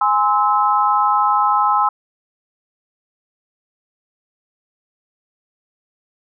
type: chord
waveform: sine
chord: Ab augmented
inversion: none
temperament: just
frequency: 830.6 / 1038.3 / 1297.8 Hz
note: Ab5 / C6 / E6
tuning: 0 / -14 / -27 cents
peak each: -17 dBFS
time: 0.01-1.89 s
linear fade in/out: 5 ms
effects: none